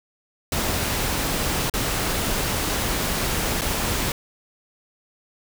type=noise with dropouts; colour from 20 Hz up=pink; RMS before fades=-24 dBFS; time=0.52-4.12 s; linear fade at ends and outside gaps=2 ms; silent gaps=1.698-1.738 / 3.611-3.617 s; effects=none